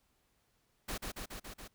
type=noise with echo; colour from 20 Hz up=pink; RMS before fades=-39 dBFS; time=0.88-0.98 s; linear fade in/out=10 ms; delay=140 ms; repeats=5; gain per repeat=-2 dB; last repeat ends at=1.68 s; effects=pink hiss -75 dBFS RMS until 1.74 s